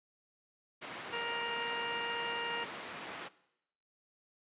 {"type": "band-pass noise", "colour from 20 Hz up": "white", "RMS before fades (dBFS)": -45, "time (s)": [0.81, 3.29], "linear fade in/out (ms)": 20, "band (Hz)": [170, 2200], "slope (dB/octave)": 12}
{"type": "harmonic tone", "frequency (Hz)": 469, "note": "A#4", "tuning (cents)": 11, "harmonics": [1, 2, 3, 4, 5, 6], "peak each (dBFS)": [-42, -41, -44, -43, -50, -40], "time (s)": [1.12, 2.65], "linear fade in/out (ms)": 20}
{"effects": ["noise-tail reverb RT60 0.8 s tail -19 dB re dry", "resampled to 8000 Hz"]}